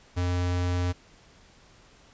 square tone, 89.1 Hz, F2, 35 cents sharp, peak -25 dBFS, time 0.16-0.93 s, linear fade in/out 20 ms, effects pink hiss -56 dBFS RMS until 2.13 s + resampled to 16000 Hz

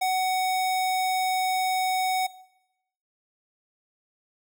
square tone, 747 Hz, F#5, 16 cents sharp, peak -23 dBFS, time 0.01-2.27 s, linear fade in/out 10 ms, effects noise-tail reverb RT60 0.8 s tail -19 dB re dry

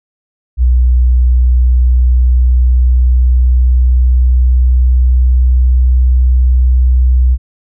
sine tone with pitch glide, 61.74 to 62.78 Hz, B1 to B1, 0 to +29 cents, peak -5 dBFS, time 0.57-7.38 s, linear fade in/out 50 ms, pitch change +29 cents, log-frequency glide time 1.27-6.04 s, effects none

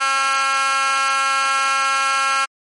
15% pulse tone with high-pass filter, 270.8 Hz, C#4, 40 cents flat, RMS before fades -18 dBFS, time 0-2.46 s, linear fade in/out 20 ms, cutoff 1500 Hz, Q 6.2, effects MP3 48 kbps

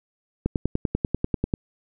click train, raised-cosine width 3 ms, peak -9 dBFS, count 12, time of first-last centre 0.46-1.538 s, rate 10.2 Hz, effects none

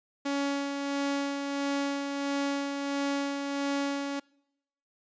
sawtooth tone with tremolo, 280.6 Hz, C#4, 21 cents sharp, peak -23 dBFS, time 0.25-4.2 s, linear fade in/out 10 ms, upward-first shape sine, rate 1.5 Hz, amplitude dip 40%, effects noise-tail reverb RT60 0.8 s tail -25 dB re dry + resampled to 16000 Hz

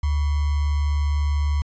sine tone with sample-and-hold, 73.1 Hz, D2, 7 cents flat, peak -18 dBFS, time 0.03-1.62 s, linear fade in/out 5 ms, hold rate 1050 Hz, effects resampled to 16000 Hz

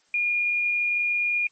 sine tone, 2426 Hz, D#7, 44 cents flat, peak -21 dBFS, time 0.14-1.47 s, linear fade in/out 2 ms, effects white hiss -64 dBFS RMS until 1.51 s + MP3 32 kbps

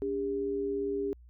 sine tone pair together, 285 / 402.4 Hz, C#4 / G4, +48 / +45 cents, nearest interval tritone, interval 597 cents, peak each -36 / -30 dBFS, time 0.02-1.13 s, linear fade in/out 0 ms, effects added 60 Hz sine -51 dBFS peak until 1.29 s

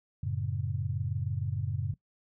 sine chord, F# minor, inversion none, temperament equal with one note detuned, 92.5 / 111.66 / 138.59 Hz, F#2 / A2 / C#3, 0 / +26 / 0 cents, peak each -34 dBFS, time 0.23-1.94 s, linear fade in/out 5 ms, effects noise-tail reverb RT60 0.1 s tail -20 dB re dry

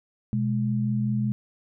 sine tone pair together, 124.5 / 209.7 Hz, B2 / G#3, +14 / +17 cents, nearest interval major sixth, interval 903 cents, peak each -25 dBFS, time 0.33-1.32 s, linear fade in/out 0 ms, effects none

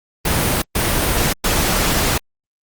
pink noise bursts at uneven times, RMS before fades -17 dBFS, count 3, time 0.25-0.62 / 0.75-1.33 / 1.44-2.18 s, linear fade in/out 5 ms, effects Opus 32 kbps

